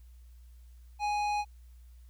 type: tone with tanh clipping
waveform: sine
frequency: 830.6 Hz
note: G#5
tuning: in tune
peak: -30 dBFS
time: 0.99-1.45 s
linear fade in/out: 50 ms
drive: 14 dB
effects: added 60 Hz sine -50 dBFS peak until 2.09 s + white hiss -71 dBFS RMS until 2.09 s